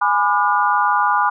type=chord; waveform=sine; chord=G# diminished seventh; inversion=none; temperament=just; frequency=830.6 / 996.7 / 1196.1 / 1435.3 Hz; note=G#5 / B5 / D6 / F6; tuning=0 / +16 / +31 / +47 cents; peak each=-19 / -18 / -19 / -21 dBFS; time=0.01-1.3 s; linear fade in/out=10 ms; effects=none